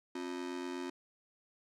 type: ring-modulated tone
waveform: 45% pulse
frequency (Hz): 311.7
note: D#4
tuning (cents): +3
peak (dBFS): -35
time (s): 0.15-0.9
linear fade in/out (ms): 5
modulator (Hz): 44.1
effects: low-pass 7000 Hz 12 dB/octave